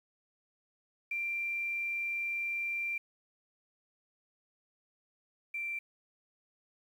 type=tone pair in turn; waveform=sine; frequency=2365 / 2352 Hz; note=D7 / D7; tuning=+12 / +2 cents; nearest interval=unison; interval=10 cents; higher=first; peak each=-32 / -34 dBFS; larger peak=first; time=1.11-2.98 / 5.54-5.79 s; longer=first; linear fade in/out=5 ms; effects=10-bit